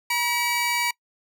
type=tone pair together; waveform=sawtooth; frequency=960 / 2291 Hz; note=B5 / D7; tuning=-49 / -44 cents; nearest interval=octave + minor third; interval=1505 cents; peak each=-21 dBFS; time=0.1-0.91 s; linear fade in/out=5 ms; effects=noise-tail reverb RT60 0.1 s tail -24 dB re dry